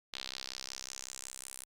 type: tone with band-pass filter sweep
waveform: sawtooth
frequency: 65.41 Hz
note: C2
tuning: in tune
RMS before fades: -45 dBFS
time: 0.13-1.65 s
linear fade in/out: 5 ms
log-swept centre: 3800 to 9800 Hz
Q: 2.8
effects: none